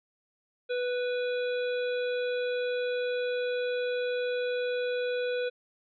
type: harmonic tone with a mistuned harmonic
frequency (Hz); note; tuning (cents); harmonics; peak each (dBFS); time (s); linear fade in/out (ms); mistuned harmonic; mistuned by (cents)
493.9; B4; 0; 1 / 3 / 5 / 7 / 8; -28 / -38 / -42 / -45 / -46; 0.69-5.5; 20; 7; -34
effects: none